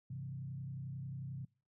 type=tone with frequency modulation; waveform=sine; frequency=133 Hz; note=C3; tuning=29 cents sharp; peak=-40 dBFS; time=0.1-1.45 s; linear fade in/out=5 ms; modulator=31.2 Hz; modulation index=0.79; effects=noise-tail reverb RT60 0.4 s tail -26 dB re dry + high-pass 80 Hz 12 dB/octave